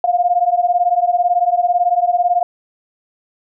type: beating tone pair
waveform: sine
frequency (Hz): 698.5 / 716.5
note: F5 / F5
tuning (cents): 0 / +44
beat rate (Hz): 18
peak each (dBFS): -15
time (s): 0.04-2.43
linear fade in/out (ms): 2
effects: none